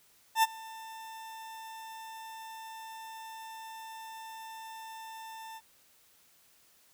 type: tone with ADSR envelope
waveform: 40% pulse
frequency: 892 Hz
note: A5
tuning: 23 cents sharp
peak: -19 dBFS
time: 0.35-5.61 s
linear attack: 81 ms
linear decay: 27 ms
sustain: -23 dB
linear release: 43 ms
effects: white hiss -64 dBFS RMS until 6.93 s